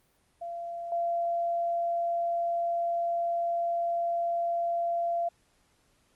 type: tone with level steps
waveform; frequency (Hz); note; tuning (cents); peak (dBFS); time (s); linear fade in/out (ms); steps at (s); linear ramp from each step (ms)
sine; 685; F5; -34; -34 / -26; 0.41-5.29; 10; 0.92; 2
effects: pink hiss -68 dBFS RMS until 6.15 s + Opus 32 kbps